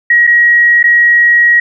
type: tone with dropouts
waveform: sine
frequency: 1900 Hz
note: A#6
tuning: 33 cents sharp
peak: -4 dBFS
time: 0.1-1.6 s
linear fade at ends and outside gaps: 5 ms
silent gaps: 0.269-0.273 / 0.829-0.839 s
effects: none